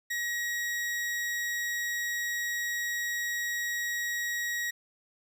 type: tone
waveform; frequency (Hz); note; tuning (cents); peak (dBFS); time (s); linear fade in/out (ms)
40% pulse; 1900; A#6; +33; -29; 0.1-4.71; 10
effects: none